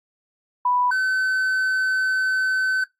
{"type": "tone pair in turn", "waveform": ["sine", "triangle"], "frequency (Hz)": [988, 1523.8], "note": ["B5", "G6"], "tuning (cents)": [0, -49], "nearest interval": "minor sixth", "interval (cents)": 751, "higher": "second", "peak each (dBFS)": [-17, -17], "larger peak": "neither", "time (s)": [[0.65, 0.91], [0.91, 2.84]], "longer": "second", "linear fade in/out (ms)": 5, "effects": ["noise-tail reverb RT60 0.2 s tail -23 dB re dry", "AAC 48 kbps"]}